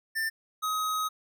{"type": "tone pair in turn", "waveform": "square", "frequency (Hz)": [1788, 1264.3], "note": ["A6", "D#6"], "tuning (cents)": [27, 27], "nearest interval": "tritone", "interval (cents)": 600, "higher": "first", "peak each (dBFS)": -28, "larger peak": "neither", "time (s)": [[0.15, 0.3], [0.62, 1.09]], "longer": "second", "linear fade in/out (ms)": 20, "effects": []}